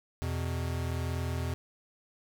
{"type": "tone pair together", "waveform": "square", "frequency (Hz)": [84.72, 126], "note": ["E2", "B2"], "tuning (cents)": [48, 35], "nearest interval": "perfect fifth", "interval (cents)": 687, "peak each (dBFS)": [-33, -36], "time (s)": [0.22, 1.54], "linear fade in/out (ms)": 0, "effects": []}